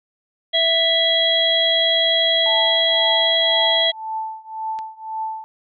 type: harmonic tone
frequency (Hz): 659.3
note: E5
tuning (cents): 0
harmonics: 1 / 3 / 5 / 6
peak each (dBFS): -21 / -24 / -16 / -26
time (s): 0.53-3.92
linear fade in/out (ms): 20
type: tone with tremolo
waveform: sine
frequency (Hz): 880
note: A5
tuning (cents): 0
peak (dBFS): -21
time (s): 2.46-5.44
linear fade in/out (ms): 0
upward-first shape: triangle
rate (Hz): 1.9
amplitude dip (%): 95
type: click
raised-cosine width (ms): 0.2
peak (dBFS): -21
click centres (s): 4.789
effects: none